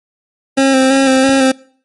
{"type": "tone with vibrato", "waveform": "25% pulse", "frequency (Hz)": 266.5, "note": "C4", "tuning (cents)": 32, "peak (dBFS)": -4, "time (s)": [0.57, 1.52], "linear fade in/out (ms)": 10, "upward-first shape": "square", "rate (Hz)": 3, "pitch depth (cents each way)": 24, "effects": ["noise-tail reverb RT60 0.5 s tail -23 dB re dry", "MP3 48 kbps"]}